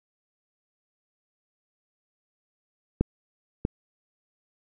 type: clicks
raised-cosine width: 3 ms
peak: -8 / -11 dBFS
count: 2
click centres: 3.01 / 3.651 s
effects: none